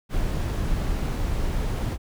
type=noise; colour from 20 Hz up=brown; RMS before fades=-25 dBFS; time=0.09-1.98 s; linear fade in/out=50 ms; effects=none